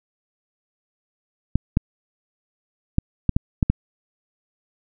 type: clicks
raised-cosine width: 5 ms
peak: -4 dBFS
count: 7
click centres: 1.556 / 1.771 / 2.984 / 3.293 / 3.365 / 3.628 / 3.7 s
effects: none